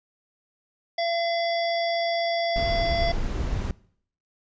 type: harmonic tone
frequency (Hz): 679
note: F5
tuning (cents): -49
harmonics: 1 / 3 / 5 / 7 / 8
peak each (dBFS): -24 / -32 / -35 / -35 / -39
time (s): 0.98-3.12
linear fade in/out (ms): 5
type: noise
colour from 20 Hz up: brown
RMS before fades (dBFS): -27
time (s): 2.56-3.71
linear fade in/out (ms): 2
effects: noise-tail reverb RT60 0.6 s tail -21 dB re dry + resampled to 16000 Hz